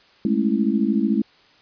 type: chord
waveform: sine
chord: A major seventh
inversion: third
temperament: just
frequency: 206.2 / 220 / 275 / 330 Hz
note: G#3 / A3 / C#4 / E4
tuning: -12 / 0 / -14 / +2 cents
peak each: -22 / -21 / -24 / -25 dBFS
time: 0.25-1.22 s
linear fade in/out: 2 ms
effects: white hiss -54 dBFS RMS until 1.61 s + resampled to 11025 Hz